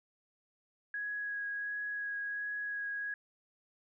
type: tone with vibrato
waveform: sine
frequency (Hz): 1661.2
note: G#6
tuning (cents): 0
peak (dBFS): -35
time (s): 0.94-3.14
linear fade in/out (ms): 2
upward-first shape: sine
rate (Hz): 1.4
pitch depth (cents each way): 11
effects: none